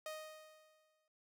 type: tone with exponential decay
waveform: sawtooth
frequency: 622.3 Hz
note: D#5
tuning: in tune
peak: -38 dBFS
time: 0.06-1.08 s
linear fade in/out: 2 ms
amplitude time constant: 220 ms
effects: none